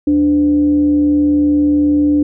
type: tone with frequency modulation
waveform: sine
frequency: 293.7 Hz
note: D4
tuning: in tune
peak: -9 dBFS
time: 0.07-2.23 s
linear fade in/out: 5 ms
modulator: 216 Hz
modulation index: 0.26
effects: none